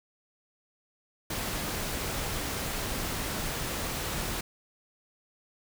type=noise; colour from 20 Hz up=pink; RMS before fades=-33 dBFS; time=1.3-4.41 s; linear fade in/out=5 ms; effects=none